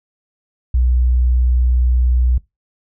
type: tone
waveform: sine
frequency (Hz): 61.74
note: B1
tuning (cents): 0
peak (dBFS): -11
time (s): 0.74-2.38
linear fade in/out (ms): 5
effects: noise-tail reverb RT60 0.2 s tail -21 dB re dry